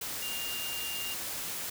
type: tone in noise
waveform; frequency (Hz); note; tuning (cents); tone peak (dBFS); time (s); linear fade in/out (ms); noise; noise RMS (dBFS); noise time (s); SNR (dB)
sine; 2805; F7; +7; -37; 0.22-1.14; 5; white; -37; 0.01-1.7; -3
effects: none